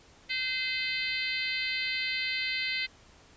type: harmonic tone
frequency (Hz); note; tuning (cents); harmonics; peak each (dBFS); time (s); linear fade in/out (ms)
515; C5; -28; 3 / 4 / 5 / 6 / 7 / 8 / 9; -42 / -32 / -37 / -38 / -42 / -37 / -40; 0.29-2.87; 20
effects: pink hiss -57 dBFS RMS until 3.36 s + resampled to 16000 Hz